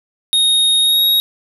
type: tone with pitch glide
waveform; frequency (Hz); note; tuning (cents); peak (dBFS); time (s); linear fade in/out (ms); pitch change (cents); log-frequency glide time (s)
square; 3729 to 3781; A#7 to A#7; 0 to +24; -11; 0.33-1.2; 0; +24; 0.8-1.04
effects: none